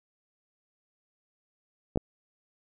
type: clicks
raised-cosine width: 2 ms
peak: -14 dBFS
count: 2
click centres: 1.959 / 1.974 s
effects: none